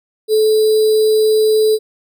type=tone with sample-and-hold; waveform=sine; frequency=433.6 Hz; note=A4; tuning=25 cents flat; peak=-9 dBFS; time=0.28-1.79 s; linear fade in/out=50 ms; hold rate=4410 Hz; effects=none